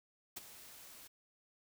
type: noise with ADSR envelope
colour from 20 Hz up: white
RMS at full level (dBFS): -42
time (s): 0.36-1.08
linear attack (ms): 12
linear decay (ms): 19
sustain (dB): -13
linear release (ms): 14
effects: none